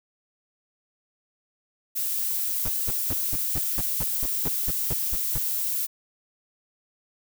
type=noise; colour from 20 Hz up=violet; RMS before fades=-27 dBFS; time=1.95-5.87 s; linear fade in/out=20 ms
type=noise bursts; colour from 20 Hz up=brown; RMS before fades=-29 dBFS; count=13; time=2.65-5.385 s; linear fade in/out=5 ms; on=35 ms; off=190 ms
effects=none